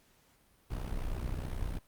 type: noise with amplitude modulation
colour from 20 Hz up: brown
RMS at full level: -32 dBFS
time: 0.7-1.79 s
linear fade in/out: 10 ms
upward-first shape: sine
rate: 62.8 Hz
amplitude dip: 75%
effects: pink hiss -67 dBFS RMS until 1.87 s + Opus 48 kbps